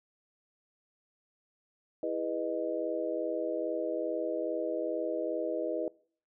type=chord; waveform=sine; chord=E major seventh; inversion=none; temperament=just; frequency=329.6 / 412 / 494.4 / 618.1 Hz; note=E4 / G#4 / B4 / D#5; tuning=0 / -14 / +2 / -12 cents; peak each=-36 / -39 / -35 / -34 dBFS; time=2.03-5.88 s; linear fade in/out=2 ms; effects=noise-tail reverb RT60 0.5 s tail -24 dB re dry